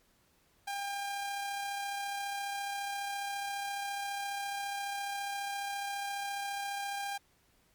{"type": "tone with amplitude modulation", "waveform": "sawtooth", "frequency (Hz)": 801, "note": "G5", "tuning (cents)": 37, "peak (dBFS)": -30, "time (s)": [0.67, 7.18], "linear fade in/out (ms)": 10, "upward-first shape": "sine", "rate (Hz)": 34.6, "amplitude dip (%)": 25, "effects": ["pink hiss -69 dBFS RMS until 7.74 s", "MP3 96 kbps"]}